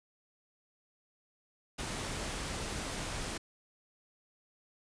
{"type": "noise", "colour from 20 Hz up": "pink", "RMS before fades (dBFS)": -38, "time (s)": [1.78, 3.38], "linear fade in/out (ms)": 10, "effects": ["resampled to 22050 Hz"]}